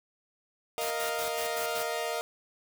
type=chord; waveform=sawtooth; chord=Bb suspended fourth; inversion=none; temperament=equal; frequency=466.2 / 622.3 / 698.5 Hz; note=Bb4 / Eb5 / F5; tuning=0 / 0 / 0 cents; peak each=-31 dBFS; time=0.78-2.21 s; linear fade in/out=0 ms
type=noise with tremolo; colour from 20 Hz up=white; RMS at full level=-38 dBFS; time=0.81-1.83 s; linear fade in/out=2 ms; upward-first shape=square; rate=5.3 Hz; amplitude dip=80%
effects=none